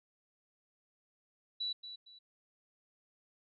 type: tone with echo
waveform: sine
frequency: 3942 Hz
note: B7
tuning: 4 cents flat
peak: -34 dBFS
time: 1.6-1.73 s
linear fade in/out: 10 ms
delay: 230 ms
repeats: 2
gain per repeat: -10 dB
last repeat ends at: 2.19 s
effects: none